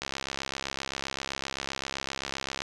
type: click train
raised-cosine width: 0.2 ms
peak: -14 dBFS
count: 177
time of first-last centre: 0.02-2.62 s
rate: 67.7 Hz
effects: resampled to 22050 Hz